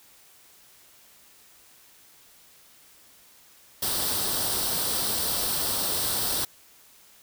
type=noise with comb filter; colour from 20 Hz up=white; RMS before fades=-27 dBFS; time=3.82-6.45 s; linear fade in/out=5 ms; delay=0.22 ms; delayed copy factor=+0.6; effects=white hiss -55 dBFS RMS until 7.22 s